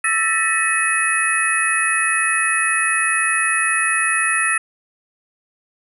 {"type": "tone cluster", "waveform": "sine", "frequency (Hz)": [1321, 1776, 1936, 2555, 10240], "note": ["E6", "A6", "B6", "D#7", "D#9"], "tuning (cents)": [3, 16, -35, 45, 49], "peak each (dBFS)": -22, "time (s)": [0.04, 4.58], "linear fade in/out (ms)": 5, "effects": []}